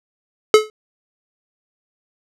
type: tone with exponential decay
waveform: square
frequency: 430 Hz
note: A4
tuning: 40 cents flat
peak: -3 dBFS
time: 0.54-0.7 s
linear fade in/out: 1 ms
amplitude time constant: 33 ms
effects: low-pass 8000 Hz 12 dB/octave